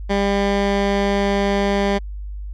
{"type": "tone", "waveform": "15% pulse", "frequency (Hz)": 199.8, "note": "G3", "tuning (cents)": 33, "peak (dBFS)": -10, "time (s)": [0.09, 1.99], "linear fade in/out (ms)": 20, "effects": ["added 50 Hz sine -27 dBFS peak until 2.53 s", "low-pass 4000 Hz 12 dB/octave"]}